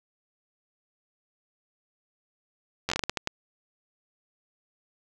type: slowing click train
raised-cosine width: 0.2 ms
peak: -10 dBFS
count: 10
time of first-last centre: 2.89-3.274 s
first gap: 11 ms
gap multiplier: 1.32
effects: none